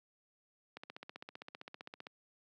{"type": "click train", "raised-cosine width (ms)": 0.3, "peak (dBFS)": -30, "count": 21, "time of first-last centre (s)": [0.77, 2.069], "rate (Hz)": 15.4, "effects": ["high-pass 200 Hz 12 dB/octave"]}